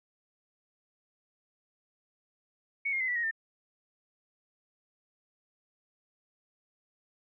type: tone with pitch steps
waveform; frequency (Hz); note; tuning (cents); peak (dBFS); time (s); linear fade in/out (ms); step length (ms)
sine; 2225 / 2133 / 2045 / 1960.6 / 1879.7 / 1802; C#7 / C7 / C7 / B6 / A#6 / A6; +6 / +33 / -40 / -13 / +14 / +41; -28; 2.85-3.312; 10; 77
effects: none